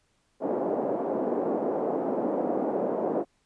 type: band-pass noise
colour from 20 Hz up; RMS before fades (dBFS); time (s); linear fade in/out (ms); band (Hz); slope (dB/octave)
white; -28; 0.4-3.25; 50; 230 to 650; 24
effects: pink hiss -70 dBFS RMS until 3.45 s + resampled to 22050 Hz